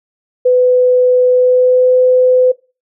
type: tone with pitch glide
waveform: sine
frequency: 501 to 506.5 Hz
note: B4 to B4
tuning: +25 to +44 cents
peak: -6 dBFS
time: 0.45-2.52 s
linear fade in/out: 10 ms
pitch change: +19 cents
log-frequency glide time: 1.29-1.95 s
effects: noise-tail reverb RT60 0.3 s tail -21 dB re dry